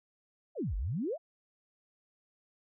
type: exponential two-way sweep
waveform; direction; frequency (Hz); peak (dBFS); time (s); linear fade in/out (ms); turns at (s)
sine; down then up; 733 to 43.65 to 733; -31; 0.55-1.18; 50; 0.76
effects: none